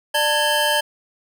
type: tone cluster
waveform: square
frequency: 593 / 894 / 1660 / 3108 Hz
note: D5 / A5 / G#6 / G7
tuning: +17 / +27 / -1 / -16 cents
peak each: -23 dBFS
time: 0.14-0.81 s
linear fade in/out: 10 ms
effects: none